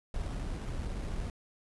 brown noise with sample-and-hold, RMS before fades -36 dBFS, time 0.14-1.3 s, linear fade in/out 2 ms, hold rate 4410 Hz, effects resampled to 24000 Hz

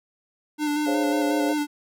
square tone with vibrato, 297.4 Hz, D4, 22 cents sharp, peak -23 dBFS, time 0.58-1.67 s, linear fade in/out 50 ms, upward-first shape square, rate 5.5 Hz, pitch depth 20 cents each way
sine chord, Db major seventh, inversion second, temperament equal with one note detuned, 415.3 / 523.3 / 554.4 / 695.6 Hz, Ab4 / C5 / Db5 / F5, 0 / 0 / 0 / -7 cents, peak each -30 dBFS, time 0.86-1.54 s, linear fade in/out 20 ms
effects none

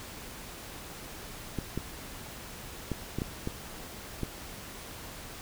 clicks, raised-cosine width 3 ms, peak -18 dBFS, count 7, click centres 1.587 / 1.776 / 2.917 / 3.186 / 3.219 / 3.474 / 4.233 s, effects pink hiss -44 dBFS RMS until 5.41 s

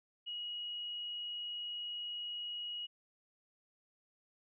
sine tone, 2900 Hz, F#7, 35 cents flat, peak -39 dBFS, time 0.26-2.87 s, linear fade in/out 20 ms, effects none

